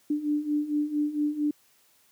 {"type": "beating tone pair", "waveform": "sine", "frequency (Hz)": [293.7, 298.1], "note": ["D4", "D4"], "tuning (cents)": [0, 26], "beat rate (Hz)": 4.4, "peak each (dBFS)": [-30, -26], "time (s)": [0.1, 1.51], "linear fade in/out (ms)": 5, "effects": ["white hiss -63 dBFS RMS until 2.11 s", "high-pass 80 Hz 12 dB/octave"]}